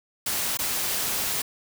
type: noise with dropouts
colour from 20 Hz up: white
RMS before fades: -27 dBFS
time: 0.26-1.42 s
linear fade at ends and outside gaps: 5 ms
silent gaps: 0.573-0.589 s
effects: none